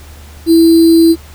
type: tone with sample-and-hold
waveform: sine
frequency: 329.6 Hz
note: E4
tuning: in tune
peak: -3 dBFS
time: 0.46-1.16 s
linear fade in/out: 50 ms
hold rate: 4410 Hz
effects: added 75 Hz sine -33 dBFS peak until 1.34 s + pink hiss -39 dBFS RMS until 1.34 s